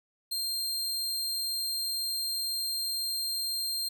sawtooth tone, 4186 Hz, C8, in tune, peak -27 dBFS, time 0.31-3.89 s, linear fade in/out 10 ms, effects 11-bit

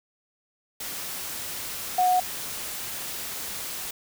sine tone in noise, 731 Hz, F#5, 21 cents flat, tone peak -18 dBFS, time 1.98-2.2 s, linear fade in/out 5 ms, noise white, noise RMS -34 dBFS, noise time 0.8-3.91 s, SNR +13 dB, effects none

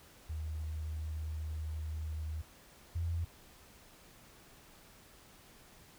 sine tone pair in turn, 78 / 84.17 Hz, D#2 / E2, +5 / +37 cents, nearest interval minor second, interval 132 cents, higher second, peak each -36 / -32 dBFS, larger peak second, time 0.29-2.42 / 2.95-3.25 s, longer first, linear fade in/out 10 ms, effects pink hiss -59 dBFS RMS until 5.98 s

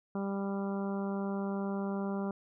harmonic tone, 197.5 Hz, G3, 13 cents sharp, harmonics 1 / 2 / 3 / 4 / 5 / 6 / 7, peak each -33 / -39 / -43 / -45 / -47 / -49 / -50 dBFS, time 0.15-2.31 s, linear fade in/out 2 ms, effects none

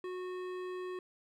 triangle tone with hard clipping, 365.9 Hz, F#4, 19 cents flat, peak -40 dBFS, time 0.04-0.99 s, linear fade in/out 2 ms, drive 18 dB, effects none

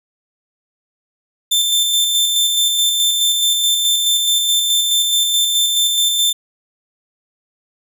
sawtooth tone with tremolo, 3556 Hz, A7, 18 cents sharp, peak -9 dBFS, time 1.51-6.33 s, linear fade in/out 10 ms, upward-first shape square, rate 4.7 Hz, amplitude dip 30%, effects none

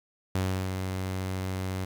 sawtooth tone with ADSR envelope, 93.9 Hz, F#2, 26 cents sharp, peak -21 dBFS, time 0.35-1.85 s, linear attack 3 ms, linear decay 330 ms, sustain -5 dB, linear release 6 ms, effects 9-bit

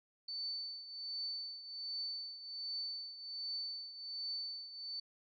sine tone with tremolo, 4520 Hz, C#8, 33 cents sharp, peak -37 dBFS, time 0.28-5 s, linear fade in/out 5 ms, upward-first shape triangle, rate 1.3 Hz, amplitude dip 75%, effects none

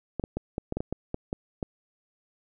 clicks, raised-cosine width 2 ms, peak -16 dBFS, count 11, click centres 0.197 / 0.239 / 0.37 / 0.581 / 0.724 / 0.77 / 0.805 / 0.926 / 1.144 / 1.329 / 1.628 s, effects none

